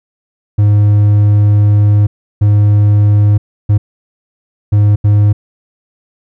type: tone bursts at uneven times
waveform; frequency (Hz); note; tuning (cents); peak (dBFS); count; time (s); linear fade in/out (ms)
triangle; 103.6; G#2; -4; -3; 5; 0.58-2.07 / 2.41-3.38 / 3.69-3.78 / 4.72-4.96 / 5.04-5.33; 10
effects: none